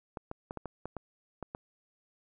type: clicks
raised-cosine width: 1 ms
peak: -24 dBFS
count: 9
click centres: 0.172 / 0.314 / 0.509 / 0.573 / 0.657 / 0.856 / 0.967 / 1.427 / 1.549 s
effects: none